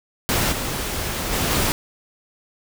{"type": "noise with level steps", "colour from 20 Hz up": "pink", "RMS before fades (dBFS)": [-20, -26, -22, -20], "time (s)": [0.29, 1.72], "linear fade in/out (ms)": 0, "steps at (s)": [0.51, 1.31, 1.5], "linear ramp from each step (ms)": 20, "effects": []}